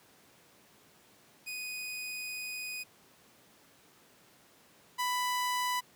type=tone pair in turn; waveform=sawtooth; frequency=2489 / 993.2 Hz; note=D#7 / B5; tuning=0 / +9 cents; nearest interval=octave + major third; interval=1591 cents; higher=first; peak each=-34 / -26 dBFS; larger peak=second; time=1.46-2.84 / 4.98-5.81 s; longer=first; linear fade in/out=20 ms; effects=pink hiss -61 dBFS RMS until 5.95 s + high-pass 150 Hz 12 dB/octave